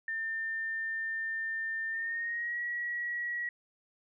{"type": "tone with pitch glide", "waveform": "sine", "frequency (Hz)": [1800, 1918.1], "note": ["A6", "A#6"], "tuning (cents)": [39, 49], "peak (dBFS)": -32, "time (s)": [0.08, 3.49], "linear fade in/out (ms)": 2, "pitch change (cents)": 110, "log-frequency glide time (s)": [1.9, 2.61], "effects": []}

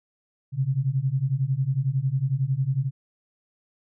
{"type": "beating tone pair", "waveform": "sine", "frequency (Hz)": [127.9, 138.9], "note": ["C3", "C#3"], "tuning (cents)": [-39, 4], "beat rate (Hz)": 11, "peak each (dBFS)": [-25, -24], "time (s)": [0.52, 2.91], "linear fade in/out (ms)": 50, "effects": []}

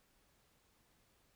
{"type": "silence", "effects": ["pink hiss -73 dBFS RMS until 1.35 s"]}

